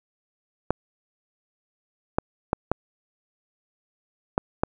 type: clicks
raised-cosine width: 1 ms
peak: -6 dBFS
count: 6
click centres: 0.706 / 2.185 / 2.531 / 2.716 / 4.379 / 4.635 s
effects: none

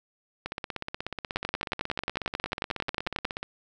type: two click trains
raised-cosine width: 0.3 ms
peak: -11 / -16 dBFS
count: 22 / 50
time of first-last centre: 1.36-3.252 / 0.46-3.43 s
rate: 11.1 / 16.5 Hz
effects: none

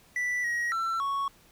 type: tone with pitch steps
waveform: triangle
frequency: 1971 / 1897 / 1343 / 1110 Hz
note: B6 / A#6 / E6 / C#6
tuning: -4 / +30 / +32 / +2 cents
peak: -25 dBFS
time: 0.16-1.28 s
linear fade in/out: 2 ms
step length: 280 ms
effects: pink hiss -59 dBFS RMS until 1.51 s

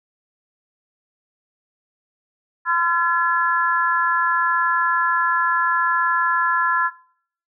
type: harmonic tone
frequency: 340.7 Hz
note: F4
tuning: 43 cents flat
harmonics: 3 / 4 / 5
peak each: -20 / -20 / -20 dBFS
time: 2.65-6.91 s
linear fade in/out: 50 ms
effects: noise-tail reverb RT60 0.6 s tail -22 dB re dry

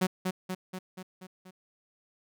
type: tone with echo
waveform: sawtooth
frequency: 185.2 Hz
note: F#3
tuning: 2 cents sharp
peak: -20 dBFS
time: 0.01-0.07 s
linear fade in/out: 10 ms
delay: 240 ms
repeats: 6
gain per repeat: -4 dB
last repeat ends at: 1.51 s
effects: none

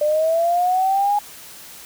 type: linear sweep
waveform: sine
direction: up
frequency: 591 to 830.6 Hz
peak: -15 dBFS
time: 0.01-1.19 s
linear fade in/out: 5 ms
effects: white hiss -40 dBFS RMS until 1.85 s

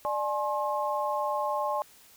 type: tone cluster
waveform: sine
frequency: 595 / 845 / 1068 Hz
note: D5 / G#5 / C6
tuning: +22 / +30 / +35 cents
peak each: -31 dBFS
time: 0.05-1.82 s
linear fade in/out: 0 ms
effects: white hiss -56 dBFS RMS until 2.16 s

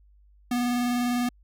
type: tone with vibrato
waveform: square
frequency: 243.9 Hz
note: B3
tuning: 21 cents flat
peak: -24 dBFS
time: 0.51-1.29 s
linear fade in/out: 5 ms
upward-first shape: square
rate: 20 Hz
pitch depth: 20 cents each way
effects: added 50 Hz sine -54 dBFS peak until 1.43 s

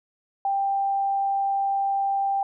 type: tone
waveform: sine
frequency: 789 Hz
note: G5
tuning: 11 cents sharp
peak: -21 dBFS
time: 0.45-2.43 s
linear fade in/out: 2 ms
effects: none

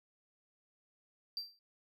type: tone with exponential decay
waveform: triangle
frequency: 4699 Hz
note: D8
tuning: in tune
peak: -32 dBFS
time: 1.37-1.59 s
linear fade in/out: 1 ms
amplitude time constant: 46 ms
effects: noise-tail reverb RT60 0.1 s tail -23 dB re dry + tanh soft clip ceiling -30 dBFS

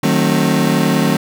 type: chord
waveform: 35% pulse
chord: D# diminished seventh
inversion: none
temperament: just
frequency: 155.56 / 186.68 / 224 / 268.8 Hz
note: D#3 / F#3 / A3 / C4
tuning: 0 / +16 / +31 / +47 cents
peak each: -16 dBFS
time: 0.03-1.17 s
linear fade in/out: 5 ms
effects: none

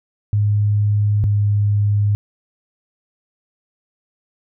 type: tone pair in turn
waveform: sine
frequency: 103.83 / 102.99 Hz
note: G#2 / G#2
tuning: 0 / -14 cents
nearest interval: unison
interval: 14 cents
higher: first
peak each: -13 dBFS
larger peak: neither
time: 0.33-1.24 / 1.24-2.15 s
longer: neither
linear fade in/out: 0 ms
effects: none

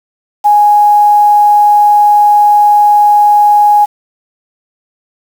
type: tone with quantisation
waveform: sine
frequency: 830.6 Hz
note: G#5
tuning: in tune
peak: -3 dBFS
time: 0.44-3.86 s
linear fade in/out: 20 ms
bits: 5
effects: none

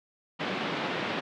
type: band-pass noise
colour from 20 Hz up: pink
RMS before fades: -32 dBFS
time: 0.39-1.21 s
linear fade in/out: 20 ms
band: 170 to 3600 Hz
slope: 24 dB/octave
effects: none

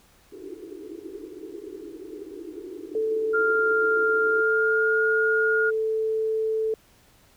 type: band-pass noise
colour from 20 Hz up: white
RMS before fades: -39 dBFS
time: 0.32-4.41 s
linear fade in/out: 5 ms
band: 300 to 430 Hz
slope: 96 dB/octave
type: tone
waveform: sine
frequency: 440 Hz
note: A4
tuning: in tune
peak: -22 dBFS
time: 2.95-6.74 s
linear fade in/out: 2 ms
type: tone with pitch glide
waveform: sine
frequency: 1396.9 to 1425.4 Hz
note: F6 to F6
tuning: 0 to +35 cents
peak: -21 dBFS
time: 3.33-5.71 s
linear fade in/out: 20 ms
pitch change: +35 cents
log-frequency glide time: 4.23-5.04 s
effects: pink hiss -58 dBFS RMS until 7.36 s

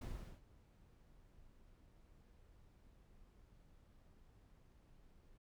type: noise with ADSR envelope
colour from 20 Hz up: brown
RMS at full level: -44 dBFS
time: 0.01-5.38 s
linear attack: 9 ms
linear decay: 380 ms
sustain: -21 dB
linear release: 12 ms
effects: none

